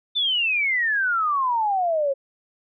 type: exponential sweep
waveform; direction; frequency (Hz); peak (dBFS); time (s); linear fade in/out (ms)
sine; down; 3589 to 534; -19; 0.15-2.14; 20
effects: none